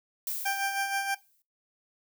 violet noise with exponential decay, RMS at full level -31 dBFS, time 0.27-1.42 s, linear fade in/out 1 ms, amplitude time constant 250 ms
20% pulse tone with tremolo, 789 Hz, G5, 11 cents sharp, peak -21 dBFS, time 0.45-1.15 s, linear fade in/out 10 ms, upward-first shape sine, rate 6.3 Hz, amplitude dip 50%
effects noise-tail reverb RT60 0.2 s tail -17 dB re dry

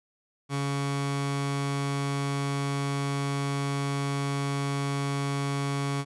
sawtooth tone pair together, 140 / 560 Hz, C#3 / C#5, +18 / +18 cents, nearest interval 2 octaves, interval 2400 cents, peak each -23 / -32 dBFS, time 0.49-6.05 s, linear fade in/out 50 ms, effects resampled to 24000 Hz

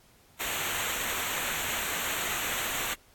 pink noise with comb filter, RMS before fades -32 dBFS, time 0.39-2.95 s, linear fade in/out 20 ms, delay 0.2 ms, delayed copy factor -0.8, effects pink hiss -60 dBFS RMS until 3.14 s + AAC 64 kbps

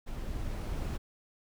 brown noise with level ramp, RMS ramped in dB -38 to -33 dBFS, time 0.06-0.98 s, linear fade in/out 20 ms, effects none

